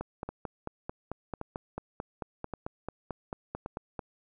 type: two click trains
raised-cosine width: 1 ms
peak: -21 / -22 dBFS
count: 19 / 4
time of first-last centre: 0.01-3.992 / 0.29-3.661 s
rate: 4.52 / 0.89 Hz
effects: none